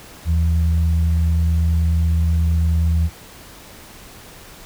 sine tone pair together, 79.5 / 168.63 Hz, D#2 / E3, +38 / +40 cents, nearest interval octave + minor second, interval 1302 cents, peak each -14 / -25 dBFS, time 0.25-3.1 s, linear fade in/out 50 ms, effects pink hiss -41 dBFS RMS until 4.65 s

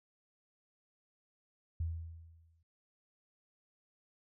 sine tone with exponential decay, 82.41 Hz, E2, in tune, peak -31 dBFS, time 1.8-2.63 s, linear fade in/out 5 ms, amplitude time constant 180 ms, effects none

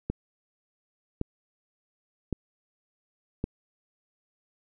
click train, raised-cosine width 3 ms, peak -15 dBFS, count 4, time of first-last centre 0.1-3.441 s, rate 0.898 Hz, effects none

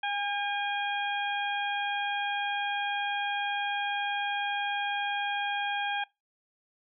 harmonic tone with a mistuned harmonic, 814 Hz, G#5, 35 cents flat, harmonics 1 / 2 / 3 / 4, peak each -31 / -34 / -36 / -37 dBFS, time 0.03-6.04 s, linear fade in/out 5 ms, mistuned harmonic 2, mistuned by -17 cents, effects noise-tail reverb RT60 0.2 s tail -22 dB re dry

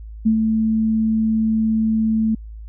sine tone with ADSR envelope, 220.7 Hz, A3, 5 cents sharp, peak -11 dBFS, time 0.25-2.35 s, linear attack 16 ms, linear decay 94 ms, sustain -4 dB, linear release 6 ms, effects added 54 Hz sine -32 dBFS peak until 2.68 s

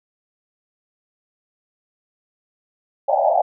white band-pass noise, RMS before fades -17 dBFS, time 3.08-3.42 s, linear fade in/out 10 ms, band 570 to 830 Hz, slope 96 dB/octave, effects none

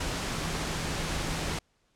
sine tone in noise, 160 Hz, D#3, 49 cents sharp, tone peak -38 dBFS, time 0.34-1.56 s, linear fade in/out 5 ms, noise pink, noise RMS -32 dBFS, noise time 0-1.59 s, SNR -9 dB, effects pink hiss -71 dBFS RMS until 1.95 s + low-pass 8000 Hz 12 dB/octave

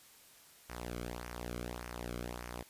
sawtooth tone with flanger, 60.2 Hz, B1, 44 cents flat, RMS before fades -43 dBFS, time 0.69-2.63 s, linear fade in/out 10 ms, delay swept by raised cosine 0.25 to 1.13 ms, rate 1.7 Hz, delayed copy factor -0.7, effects white hiss -60 dBFS RMS until 2.69 s + resampled to 32000 Hz

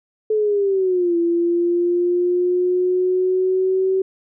sine linear two-way sweep, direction down then up, 435.5 to 339.1 to 381 Hz, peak -15 dBFS, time 0.3-4.02 s, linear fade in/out 5 ms, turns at 1.17 s, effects none

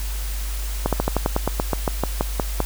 slowing click train, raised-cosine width 1 ms, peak -5 dBFS, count 15, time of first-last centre 0.86-2.603 s, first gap 67 ms, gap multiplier 1.09, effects added 50 Hz sine -24 dBFS peak until 2.65 s + white hiss -35 dBFS RMS until 2.65 s

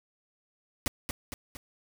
pink noise with echo, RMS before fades -29 dBFS, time 0.86-0.88 s, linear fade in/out 0 ms, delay 230 ms, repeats 3, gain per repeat -5 dB, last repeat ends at 1.57 s, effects none

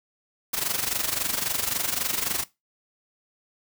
white noise with amplitude modulation, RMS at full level -24 dBFS, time 0.53-2.44 s, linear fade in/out 10 ms, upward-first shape sine, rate 23.7 Hz, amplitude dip 75%, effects noise-tail reverb RT60 0.2 s tail -18 dB re dry

